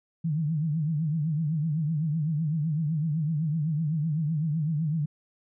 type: tone with vibrato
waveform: sine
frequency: 155.56 Hz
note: D#3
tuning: in tune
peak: -24 dBFS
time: 0.24-5.06 s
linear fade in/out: 10 ms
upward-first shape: triangle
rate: 7.9 Hz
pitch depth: 150 cents each way
effects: none